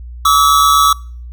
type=tone pair together; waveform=square; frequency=1144 / 1292 Hz; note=D6 / E6; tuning=-46 / -35 cents; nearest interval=major second; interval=211 cents; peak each=-11 dBFS; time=0.25-0.93 s; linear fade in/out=5 ms; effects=noise-tail reverb RT60 0.5 s tail -25 dB re dry + added 60 Hz sine -27 dBFS peak until 1.32 s